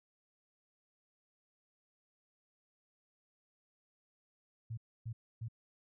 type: tone bursts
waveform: sine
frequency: 113.5 Hz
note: A#2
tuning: 46 cents flat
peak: -38 dBFS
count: 3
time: 4.7-5.485 s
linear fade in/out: 10 ms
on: 75 ms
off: 280 ms
effects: none